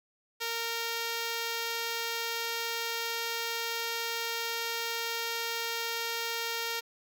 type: tone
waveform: 5% pulse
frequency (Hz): 462.2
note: A#4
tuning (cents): -15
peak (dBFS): -20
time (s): 0.4-6.81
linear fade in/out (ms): 20
effects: none